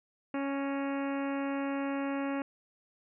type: harmonic tone with a mistuned harmonic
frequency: 277.2 Hz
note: C#4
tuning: in tune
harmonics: 1 / 2 / 3 / 4 / 5 / 6 / 7 / 8 / 9 / 10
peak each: -32 / -38 / -42 / -44 / -46 / -48 / -49 / -50 / -51 / -52 dBFS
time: 0.34-2.42 s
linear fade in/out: 2 ms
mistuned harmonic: 7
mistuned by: -34 cents
effects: none